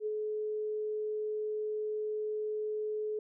sine tone with ADSR envelope, 427.1 Hz, G#4, 48 cents sharp, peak -30 dBFS, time 0-3.19 s, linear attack 61 ms, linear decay 31 ms, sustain -2 dB, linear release 3 ms, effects none

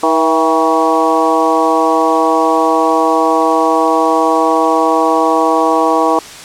harmonic tone with a mistuned harmonic, 160 Hz, D#3, 49 cents sharp, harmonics 2 / 3 / 4 / 5 / 6 / 7, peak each -16 / -16 / -16 / -16 / -16 / -16 dBFS, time 0.03-6.19 s, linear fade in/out 2 ms, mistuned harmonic 4, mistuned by +53 cents, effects white hiss -31 dBFS RMS until 6.44 s + low-pass 8000 Hz 12 dB/octave

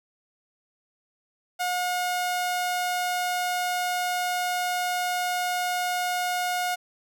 sawtooth tone, 720 Hz, F#5, 47 cents flat, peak -21 dBFS, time 1.59-6.76 s, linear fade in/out 20 ms, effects none

